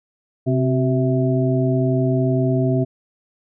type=harmonic tone with a mistuned harmonic; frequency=130.81 Hz; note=C3; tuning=in tune; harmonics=1 / 2 / 3 / 5; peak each=-18 / -21 / -23 / -25 dBFS; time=0.46-2.85 s; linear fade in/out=20 ms; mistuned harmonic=3; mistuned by=-59 cents; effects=none